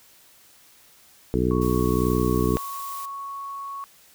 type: harmonic tone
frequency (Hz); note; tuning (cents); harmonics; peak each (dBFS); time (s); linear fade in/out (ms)
61.74; B1; 0; 1 / 2 / 3 / 4 / 5 / 6 / 7; -27 / -27 / -27 / -27 / -27 / -27 / -27; 1.34-2.57; 0
type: tone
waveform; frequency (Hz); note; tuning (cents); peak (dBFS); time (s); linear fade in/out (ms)
sine; 1108.7; C#6; 0; -31; 1.51-3.84; 0
type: noise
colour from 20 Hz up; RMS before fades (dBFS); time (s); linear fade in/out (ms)
blue; -39; 1.61-3.06; 10
effects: white hiss -54 dBFS RMS until 4.14 s